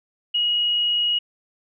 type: tone with frequency modulation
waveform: sine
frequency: 2895 Hz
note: F#7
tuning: 38 cents flat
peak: -18 dBFS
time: 0.34-1.19 s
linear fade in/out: 10 ms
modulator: 38.9 Hz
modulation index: 0.25
effects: none